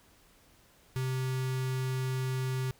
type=tone with notch filter; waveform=square; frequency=130 Hz; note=C3; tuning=11 cents flat; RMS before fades=-32 dBFS; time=0.96-2.71 s; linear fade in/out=0 ms; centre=670 Hz; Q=1.8; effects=pink hiss -62 dBFS RMS until 2.79 s